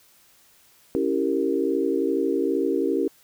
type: chord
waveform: sine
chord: C# diminished seventh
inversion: none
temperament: equal with one note detuned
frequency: 277.2 / 329.6 / 392 / 463.2 Hz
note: C#4 / E4 / G4 / Bb4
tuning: 0 / 0 / 0 / -11 cents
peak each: -26 / -26 / -25 / -27 dBFS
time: 0.95-3.08 s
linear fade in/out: 0 ms
effects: white hiss -57 dBFS RMS until 3.23 s